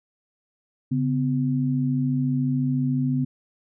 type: tone pair together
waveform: sine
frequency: 140 / 254 Hz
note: C#3 / B3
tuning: +18 / +49 cents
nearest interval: minor seventh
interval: 1031 cents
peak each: -23 dBFS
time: 0.91-3.25 s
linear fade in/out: 10 ms
effects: none